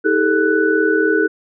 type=tone cluster; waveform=sine; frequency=318.2 / 401.9 / 442.2 / 1487 Hz; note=D#4 / G4 / A4 / F#6; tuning=+39 / +43 / +9 / +8 cents; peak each=-18 dBFS; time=0.04-1.28 s; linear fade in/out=20 ms; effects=none